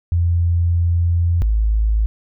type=tone pair in turn; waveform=sine; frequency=85.7 / 53.89 Hz; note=F2 / A1; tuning=-32 / -35 cents; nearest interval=minor sixth; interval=803 cents; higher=first; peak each=-13 dBFS; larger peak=neither; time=0.12-1.42 / 1.42-2.06 s; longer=first; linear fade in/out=0 ms; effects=none